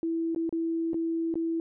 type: tone with dropouts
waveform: sine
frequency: 329.6 Hz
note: E4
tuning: in tune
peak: -26 dBFS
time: 0.03-1.6 s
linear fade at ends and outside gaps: 1 ms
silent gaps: 0.348-0.361 / 0.493-0.526 / 0.933-0.943 / 1.341-1.355 s
effects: none